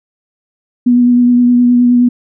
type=tone with vibrato; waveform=sine; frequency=244.1 Hz; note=B3; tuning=20 cents flat; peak=-5 dBFS; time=0.86-2.09 s; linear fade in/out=10 ms; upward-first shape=triangle; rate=9.6 Hz; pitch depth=20 cents each way; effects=none